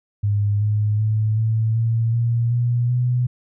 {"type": "tone with pitch steps", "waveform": "sine", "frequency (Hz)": [102.7, 105.47, 108.31, 111.22, 114.22, 117.29, 120.45, 123.69], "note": ["G#2", "G#2", "A2", "A2", "A#2", "A#2", "B2", "B2"], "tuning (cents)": [-19, 27, -27, 19, -35, 11, -43, 3], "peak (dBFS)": -16, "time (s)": [0.23, 3.27], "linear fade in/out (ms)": 10, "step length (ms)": 380, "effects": []}